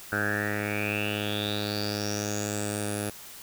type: tone with low-pass filter sweep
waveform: 10% pulse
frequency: 103.83 Hz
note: G#2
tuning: in tune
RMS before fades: -30 dBFS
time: 0.12-3.1 s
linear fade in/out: 5 ms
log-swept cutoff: 1500 to 11000 Hz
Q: 9.3
effects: white hiss -45 dBFS RMS until 3.42 s